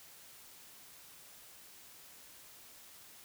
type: silence
effects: white hiss -56 dBFS RMS until 3.24 s